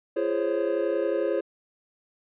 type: chord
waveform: triangle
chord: Db major seventh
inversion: first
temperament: equal with one note detuned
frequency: 341.3 / 415.3 / 523.3 / 554.4 Hz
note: F4 / Ab4 / C5 / Db5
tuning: -40 / 0 / 0 / 0 cents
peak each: -27 dBFS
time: 0.16-1.41 s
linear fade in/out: 10 ms
effects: resampled to 8000 Hz